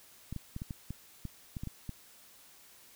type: clicks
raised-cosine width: 5 ms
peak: -26 dBFS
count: 11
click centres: 0.326 / 0.363 / 0.564 / 0.619 / 0.708 / 0.906 / 1.253 / 1.568 / 1.635 / 1.673 / 1.893 s
effects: white hiss -58 dBFS RMS until 2.95 s